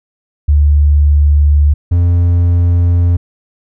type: tone pair in turn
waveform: sine / triangle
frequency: 73.2 / 87.05 Hz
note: D2 / F2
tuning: -5 / -5 cents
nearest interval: minor third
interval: 300 cents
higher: second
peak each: -5 dBFS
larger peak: neither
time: 0.48-1.74 / 1.91-3.17 s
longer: neither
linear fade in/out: 10 ms
effects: none